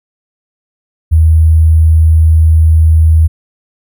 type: tone with sample-and-hold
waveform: sine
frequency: 79.9 Hz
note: D#2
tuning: 47 cents sharp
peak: -3 dBFS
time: 1.11-3.28 s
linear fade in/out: 20 ms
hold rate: 11025 Hz
effects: none